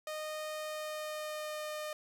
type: tone with pitch glide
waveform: sawtooth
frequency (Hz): 616 to 608.9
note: D#5 to D#5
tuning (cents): -17 to -38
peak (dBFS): -34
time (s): 0.07-1.93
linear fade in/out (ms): 2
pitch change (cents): -21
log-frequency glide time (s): 0.54-1.71
effects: none